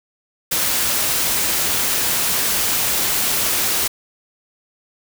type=noise; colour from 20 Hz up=white; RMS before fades=-19 dBFS; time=0.51-3.88 s; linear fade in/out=10 ms; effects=none